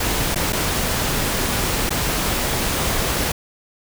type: noise with dropouts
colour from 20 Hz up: pink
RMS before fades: -21 dBFS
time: 0-3.32 s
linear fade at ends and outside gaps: 5 ms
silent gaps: 0.347-0.357 / 0.525-0.529 / 1.894-1.905 s
effects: none